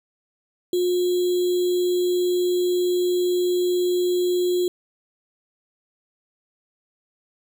sine tone with sample-and-hold, 358.2 Hz, F4, 44 cents sharp, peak -18 dBFS, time 0.73-4.68 s, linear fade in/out 2 ms, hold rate 3675 Hz, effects none

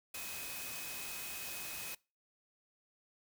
sine tone in noise, 2528 Hz, D#7, 27 cents sharp, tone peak -48 dBFS, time 0.14-1.95 s, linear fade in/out 5 ms, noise white, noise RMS -44 dBFS, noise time 0.14-1.95 s, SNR -7 dB, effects noise-tail reverb RT60 0.3 s tail -24 dB re dry

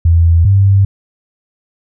sine tone pair in turn, 83.7 / 98.22 Hz, E2 / G2, +27 / +4 cents, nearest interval minor third, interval 277 cents, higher second, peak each -5 dBFS, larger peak neither, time 0.05-0.45 / 0.45-0.85 s, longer neither, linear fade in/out 5 ms, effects none

